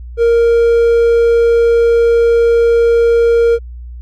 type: tone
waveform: triangle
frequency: 466.2 Hz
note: A#4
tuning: in tune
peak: -5 dBFS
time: 0.17-3.59 s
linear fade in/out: 50 ms
effects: added 60 Hz sine -26 dBFS peak until 4.01 s